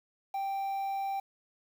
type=tone with quantisation; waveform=triangle; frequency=784 Hz; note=G5; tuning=in tune; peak=-29 dBFS; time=0.34-1.2 s; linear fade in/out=5 ms; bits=9; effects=none